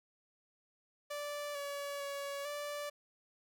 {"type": "tone with pitch steps", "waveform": "sawtooth", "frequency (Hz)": [584, 568, 563, 584], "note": ["D5", "C#5", "C#5", "D5"], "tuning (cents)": [-10, 42, 27, -10], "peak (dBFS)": -35, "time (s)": [1.1, 2.9], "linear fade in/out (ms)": 10, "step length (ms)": 450, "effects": []}